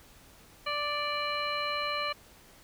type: harmonic tone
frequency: 587 Hz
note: D5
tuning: 1 cent flat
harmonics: 1 / 2 / 3 / 4 / 5 / 7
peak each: -37 / -33 / -41 / -36 / -39 / -39 dBFS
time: 0.66-2.13 s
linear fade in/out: 10 ms
effects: pink hiss -56 dBFS RMS until 2.63 s